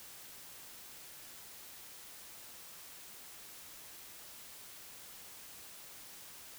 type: silence
effects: white hiss -52 dBFS RMS until 6.58 s